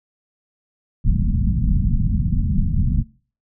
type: low-pass noise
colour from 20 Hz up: pink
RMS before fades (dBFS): -18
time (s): 1.04-3.03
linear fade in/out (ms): 10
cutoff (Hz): 220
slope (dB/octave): 48
effects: noise-tail reverb RT60 0.4 s tail -20 dB re dry